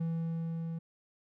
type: tone with level ramp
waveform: triangle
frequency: 164.9 Hz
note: E3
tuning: 1 cent sharp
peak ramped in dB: -28 to -33 dBFS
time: 0-0.79 s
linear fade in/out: 10 ms
effects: none